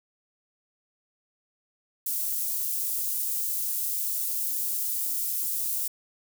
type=high-pass noise; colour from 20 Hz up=white; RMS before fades=-29 dBFS; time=2.06-5.88 s; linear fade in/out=5 ms; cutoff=10000 Hz; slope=12 dB/octave; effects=none